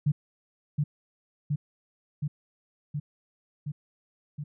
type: tone with echo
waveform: sine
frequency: 146.83 Hz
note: D3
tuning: in tune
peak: -20 dBFS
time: 0.06-0.12 s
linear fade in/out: 10 ms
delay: 720 ms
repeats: 6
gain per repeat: -2 dB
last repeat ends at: 4.44 s
effects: none